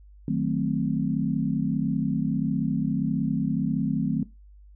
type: chord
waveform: sine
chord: D# diminished seventh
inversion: none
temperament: equal with one note detuned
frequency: 154.67 / 185 / 220 / 261.6 Hz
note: D#3 / F#3 / A3 / C4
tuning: -10 / 0 / 0 / 0 cents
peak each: -28 dBFS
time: 0.28-4.23 s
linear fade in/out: 2 ms
effects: noise-tail reverb RT60 0.2 s tail -18 dB re dry + added 50 Hz sine -47 dBFS peak until 4.75 s